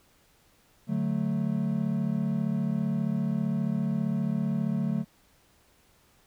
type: chord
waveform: triangle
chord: D major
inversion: none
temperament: equal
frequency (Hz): 146.83 / 185 / 220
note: D3 / F#3 / A3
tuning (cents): 0 / 0 / 0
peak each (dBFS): -29 / -28 / -27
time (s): 0.87-5.05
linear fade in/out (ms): 50
effects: pink hiss -63 dBFS RMS until 6.26 s